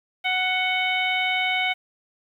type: harmonic tone with a mistuned harmonic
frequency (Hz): 740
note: F#5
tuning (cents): 0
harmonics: 1 / 2 / 3 / 4 / 5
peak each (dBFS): -27 / -32 / -23 / -29 / -33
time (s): 0.24-1.74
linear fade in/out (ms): 20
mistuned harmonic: 4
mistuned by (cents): +40
effects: 9-bit